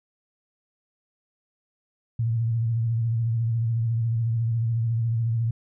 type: tone with vibrato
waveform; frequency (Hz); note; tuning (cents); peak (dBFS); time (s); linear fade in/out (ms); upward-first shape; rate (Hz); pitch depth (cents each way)
sine; 114.9; A#2; -25; -21; 2.19-5.51; 5; sine; 14; 53
effects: none

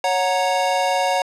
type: chord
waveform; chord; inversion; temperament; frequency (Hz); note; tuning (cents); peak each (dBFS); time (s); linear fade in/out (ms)
square; F# major; second; equal with one note detuned; 554.4 / 734.5 / 932.3; C#5 / F#5 / A#5; 0 / -13 / 0; -23 / -21 / -24; 0.04-1.22; 2
effects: low-pass 8000 Hz 12 dB/octave

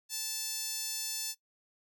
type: tone with high-pass filter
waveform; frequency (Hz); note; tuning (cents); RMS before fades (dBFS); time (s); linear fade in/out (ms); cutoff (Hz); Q
sawtooth; 880; A5; 0; -37; 0.09-1.35; 50; 5500; 1.3
effects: noise-tail reverb RT60 0.1 s tail -18 dB re dry

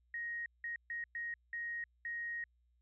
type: tone bursts at uneven times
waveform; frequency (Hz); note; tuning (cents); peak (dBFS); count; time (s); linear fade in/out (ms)
sine; 1876; A#6; +11; -38; 6; 0.14-0.46 / 0.64-0.76 / 0.9-1.04 / 1.15-1.34 / 1.53-1.84 / 2.05-2.44; 2
effects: added 60 Hz sine -70 dBFS peak until 2.81 s

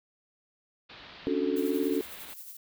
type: low-pass noise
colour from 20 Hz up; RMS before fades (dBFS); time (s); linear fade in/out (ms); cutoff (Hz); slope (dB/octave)
white; -49; 0.89-2.34; 10; 4300; 48
type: chord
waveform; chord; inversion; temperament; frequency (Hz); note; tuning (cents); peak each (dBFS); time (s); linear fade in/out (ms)
sine; D major seventh; third; just; 275.3 / 293.7 / 367.1 / 440.5; C#4 / D4 / F#4 / A4; -12 / 0 / -14 / +2; -31; 1.27-2.01; 0
type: noise with tremolo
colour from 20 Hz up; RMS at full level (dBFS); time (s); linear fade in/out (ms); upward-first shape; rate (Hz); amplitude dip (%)
violet; -43; 1.56-2.57; 5; sine; 11; 45
effects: none

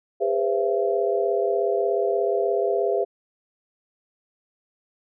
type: tone cluster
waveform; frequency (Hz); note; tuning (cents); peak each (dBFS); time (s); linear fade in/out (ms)
sine; 405.4 / 491.3 / 528 / 673; G#4 / B4 / C5 / E5; -42 / -9 / +16 / +36; -23 / -27 / -28 / -25; 0.2-3.05; 20
effects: none

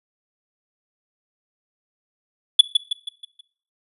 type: tone with echo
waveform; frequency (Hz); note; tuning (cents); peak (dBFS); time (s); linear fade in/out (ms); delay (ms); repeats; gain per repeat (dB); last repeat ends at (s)
triangle; 3431; A7; -44; -3; 2.59-2.61; 5; 160; 5; -7; 3.41
effects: noise-tail reverb RT60 0.5 s tail -19 dB re dry + resampled to 32000 Hz

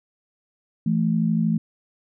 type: tone pair together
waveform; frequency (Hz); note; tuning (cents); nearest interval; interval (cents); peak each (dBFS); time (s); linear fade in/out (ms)
sine; 167.36 / 220; E3 / A3; +27 / 0; perfect fourth; 473; -21; 0.86-1.58; 5
effects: none

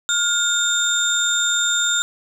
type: tone cluster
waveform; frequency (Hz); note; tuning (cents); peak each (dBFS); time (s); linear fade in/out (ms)
sine; 1420 / 3647 / 7290; F6 / A#7 / A#8; +28 / -39 / -40; -21; 0.09-2.02; 0
effects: 7-bit

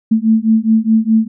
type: beating tone pair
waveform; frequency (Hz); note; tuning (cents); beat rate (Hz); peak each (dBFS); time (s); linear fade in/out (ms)
sine; 219.3 / 224.1; A3 / A3; -6 / +32; 4.8; -12; 0.11-1.28; 10
effects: none

